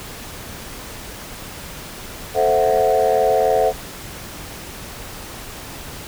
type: chord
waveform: sine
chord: F# half-diminished seventh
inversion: first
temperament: equal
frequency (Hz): 440 / 523.3 / 659.3 / 740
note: A4 / C5 / E5 / F#5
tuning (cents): 0 / 0 / 0 / 0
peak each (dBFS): -18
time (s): 2.34-3.73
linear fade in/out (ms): 50
effects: tanh soft clip ceiling -7 dBFS + pink hiss -34 dBFS RMS until 6.07 s